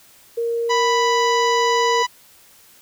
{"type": "tone", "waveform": "sine", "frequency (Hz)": 466.2, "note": "A#4", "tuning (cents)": 0, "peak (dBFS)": -19, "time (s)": [0.37, 2.03], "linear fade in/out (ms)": 10}
{"type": "harmonic tone", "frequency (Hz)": 987.8, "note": "B5", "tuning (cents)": 0, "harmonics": [1, 2, 3, 4, 5, 6, 7], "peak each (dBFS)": [-18, -24, -28, -30, -32, -34, -35], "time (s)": [0.69, 2.07], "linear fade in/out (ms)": 20}
{"effects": ["white hiss -50 dBFS RMS until 2.81 s"]}